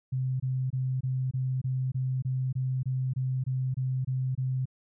sine tone bursts, 129.8 Hz, C3, 13 cents flat, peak -26 dBFS, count 15, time 0.12-4.656 s, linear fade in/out 10 ms, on 280 ms, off 24 ms, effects none

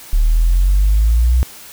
sine exponential sweep, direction up, 36.6 to 64 Hz, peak -8 dBFS, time 0.13-1.43 s, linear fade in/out 0 ms, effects tanh soft clip ceiling -5 dBFS + white hiss -37 dBFS RMS until 1.72 s

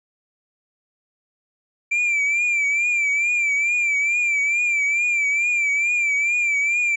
triangle tone with vibrato, 2351 Hz, D7, 1 cent sharp, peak -16 dBFS, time 1.91-6.96 s, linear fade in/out 10 ms, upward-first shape triangle, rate 2.3 Hz, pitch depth 80 cents each way, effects resampled to 22050 Hz

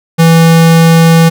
square tone, 164.81 Hz, E3, in tune, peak -3 dBFS, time 0.18-1.3 s, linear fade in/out 20 ms, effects none

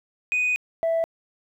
sine tone pair in turn, 2489 / 659.3 Hz, D#7 / E5, 0 / 0 cents, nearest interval octave + major seventh, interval 2300 cents, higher first, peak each -18 dBFS, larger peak neither, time 0.32-0.56 / 0.83-1.04 s, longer first, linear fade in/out 0 ms, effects tanh soft clip ceiling -18 dBFS + 10-bit

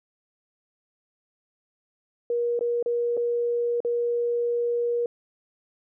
sine tone with dropouts, 476 Hz, A#4, 36 cents sharp, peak -22 dBFS, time 2.3-5.06 s, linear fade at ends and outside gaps 2 ms, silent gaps 2.592-2.609 / 2.827-2.86 / 3.169-3.174 / 3.804-3.848 s, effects none

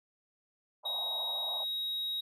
white band-pass noise, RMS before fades -45 dBFS, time 0.83-1.65 s, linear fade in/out 20 ms, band 600 to 930 Hz, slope 48 dB/octave
triangle tone, 3800 Hz, A#7, 33 cents sharp, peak -31 dBFS, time 0.85-2.21 s, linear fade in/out 10 ms
effects none

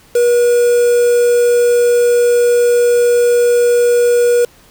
triangle tone with quantisation, 481.7 Hz, B4, 43 cents flat, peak -6 dBFS, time 0.15-4.45 s, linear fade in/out 5 ms, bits 4, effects pink hiss -46 dBFS RMS until 4.7 s

